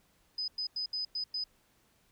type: tone bursts at uneven times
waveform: sine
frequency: 5010 Hz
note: D#8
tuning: 11 cents sharp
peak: -32 dBFS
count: 6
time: 0.38-0.48 / 0.58-0.67 / 0.76-0.86 / 0.93-1.05 / 1.15-1.24 / 1.34-1.44 s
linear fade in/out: 5 ms
effects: pink hiss -69 dBFS RMS until 2.11 s